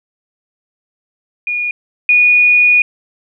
sine tone pair in turn, 2441 / 2457 Hz, D#7 / D#7, -34 / -22 cents, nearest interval unison, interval 12 cents, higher second, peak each -15 / -6 dBFS, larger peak second, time 1.47-1.71 / 2.09-2.82 s, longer second, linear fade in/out 2 ms, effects none

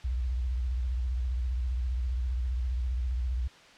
sine tone with vibrato, 62 Hz, B1, 7 cents sharp, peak -27 dBFS, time 0.04-3.48 s, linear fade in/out 10 ms, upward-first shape square, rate 15 Hz, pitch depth 110 cents each way, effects white hiss -53 dBFS RMS until 3.77 s + low-pass 4000 Hz 12 dB/octave

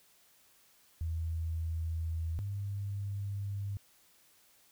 sine tone pair in turn, 81.6 / 100.02 Hz, E2 / G2, -17 / +35 cents, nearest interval major third, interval 352 cents, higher second, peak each -32 / -34 dBFS, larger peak first, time 1.01-2.39 / 2.39-3.77 s, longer neither, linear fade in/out 0 ms, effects white hiss -65 dBFS RMS until 4.71 s

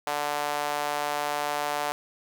sawtooth tone with high-pass filter, 146.83 Hz, D3, in tune, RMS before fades -29 dBFS, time 0.07-1.92 s, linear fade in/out 0 ms, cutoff 740 Hz, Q 2.1, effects none

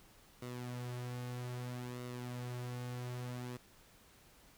sawtooth tone with flanger, 123.47 Hz, B2, in tune, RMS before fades -43 dBFS, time 0.42-3.57 s, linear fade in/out 5 ms, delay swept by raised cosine 1.2 to 5.1 ms, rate 0.62 Hz, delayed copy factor -0.55, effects pink hiss -63 dBFS RMS until 4.57 s

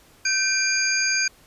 sine tone cluster, 1541 / 2388 / 4792 / 6480 Hz, G6 / D7 / D8 / G#8, -30 / +28 / +34 / -43 cents, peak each -25 dBFS, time 0.25-1.28 s, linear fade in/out 5 ms, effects pink hiss -54 dBFS RMS until 1.46 s + resampled to 32000 Hz

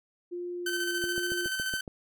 sine tone with vibrato, 350.9 Hz, F4, 8 cents sharp, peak -33 dBFS, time 0.31-1.48 s, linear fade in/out 20 ms, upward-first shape sine, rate 1.3 Hz, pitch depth 11 cents each way
sawtooth tone with tremolo, 1535 Hz, G6, 37 cents flat, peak -25 dBFS, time 0.66-1.81 s, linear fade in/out 5 ms, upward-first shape square, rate 14 Hz, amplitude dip 35%
click train, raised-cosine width 2 ms, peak -26 dBFS, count 7, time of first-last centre 1.04-1.878 s, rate 7.16 Hz
effects none

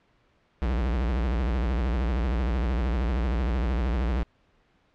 square tone with vibrato, 61 Hz, B1, 21 cents flat, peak -24 dBFS, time 0.62-4.23 s, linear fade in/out 0 ms, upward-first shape triangle, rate 13 Hz, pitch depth 250 cents each way, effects pink hiss -65 dBFS RMS until 4.94 s + low-pass 3000 Hz 12 dB/octave

